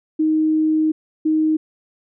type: tone pair in turn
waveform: sine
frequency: 312.5 / 312.5 Hz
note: D#4 / D#4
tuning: +8 / +8 cents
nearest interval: unison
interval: 0 cents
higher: neither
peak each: -14 dBFS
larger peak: neither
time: 0.19-0.92 / 1.25-1.57 s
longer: first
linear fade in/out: 10 ms
effects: none